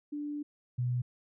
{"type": "tone pair in turn", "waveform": "sine", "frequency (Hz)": [293.7, 123.49], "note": ["D4", "B2"], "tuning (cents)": [0, 0], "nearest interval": "octave + minor third", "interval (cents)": 1500, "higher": "first", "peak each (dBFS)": [-34, -28], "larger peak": "second", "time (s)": [[0.12, 0.43], [0.78, 1.02]], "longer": "first", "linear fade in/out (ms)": 10, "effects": []}